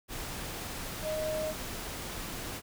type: tone in noise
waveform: sine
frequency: 622.3 Hz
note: D#5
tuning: in tune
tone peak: -31 dBFS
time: 1.02-1.54 s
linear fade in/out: 50 ms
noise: pink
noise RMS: -39 dBFS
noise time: 0.08-2.62 s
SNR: +5 dB
effects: none